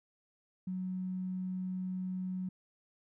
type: tone with tanh clipping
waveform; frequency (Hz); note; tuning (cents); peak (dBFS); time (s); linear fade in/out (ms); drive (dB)
triangle; 185; F#3; 0; -34; 0.67-2.49; 5; 3
effects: none